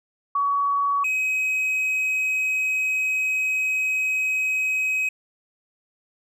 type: tone pair in turn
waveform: sine / triangle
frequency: 1129 / 2535 Hz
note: C#6 / D#7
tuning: +31 / +32 cents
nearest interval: octave + major second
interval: 1401 cents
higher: second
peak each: -19 dBFS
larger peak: neither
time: 0.35-1.04 / 1.04-5.09 s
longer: second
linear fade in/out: 5 ms
effects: none